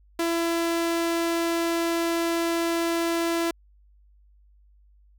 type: tone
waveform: sawtooth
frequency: 335.6 Hz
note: E4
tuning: 31 cents sharp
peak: -19 dBFS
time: 0.19-3.51 s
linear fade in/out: 5 ms
effects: added 50 Hz sine -54 dBFS peak until 5.18 s